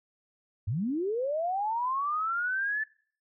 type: linear sweep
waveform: sine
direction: up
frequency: 86.5 to 1760 Hz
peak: -27 dBFS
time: 0.67-2.84 s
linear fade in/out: 10 ms
effects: noise-tail reverb RT60 0.5 s tail -22 dB re dry